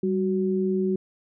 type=tone pair together; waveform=sine; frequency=194.9 / 372.2 Hz; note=G3 / F#4; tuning=-10 / +10 cents; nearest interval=major seventh; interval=1120 cents; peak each=-24 dBFS; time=0.03-0.96 s; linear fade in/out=5 ms; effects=none